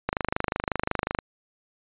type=click train; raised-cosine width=0.5 ms; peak=-9 dBFS; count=29; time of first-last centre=0.09-1.188 s; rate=25.5 Hz; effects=resampled to 8000 Hz